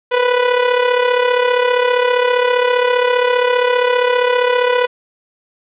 sawtooth tone with amplitude modulation, 493.9 Hz, B4, in tune, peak -5 dBFS, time 0.11-4.87 s, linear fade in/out 20 ms, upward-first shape sine, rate 35.1 Hz, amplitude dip 60%, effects resampled to 8000 Hz + 7-bit

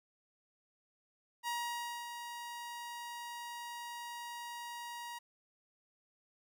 sawtooth tone with ADSR envelope, 950 Hz, A#5, 33 cents sharp, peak -31 dBFS, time 1.43-5.19 s, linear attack 46 ms, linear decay 580 ms, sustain -8 dB, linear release 12 ms, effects none

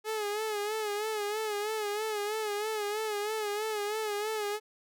sawtooth tone with vibrato, 423.7 Hz, G#4, 35 cents sharp, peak -27 dBFS, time 0.04-4.6 s, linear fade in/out 50 ms, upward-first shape sine, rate 3.1 Hz, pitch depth 65 cents each way, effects none

